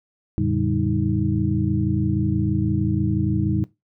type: tone cluster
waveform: sine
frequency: 88.6 / 114.8 / 145.6 / 198.6 / 314.8 Hz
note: F2 / A#2 / D3 / G3 / D#4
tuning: +25 / -26 / -15 / +23 / +20 cents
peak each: -25 dBFS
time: 0.38-3.64 s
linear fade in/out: 0 ms
effects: noise-tail reverb RT60 0.2 s tail -19 dB re dry